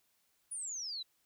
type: exponential sweep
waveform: sine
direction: down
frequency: 9956 to 3859 Hz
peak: -38 dBFS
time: 0.51-1.03 s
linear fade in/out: 10 ms
effects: white hiss -75 dBFS RMS until 1.25 s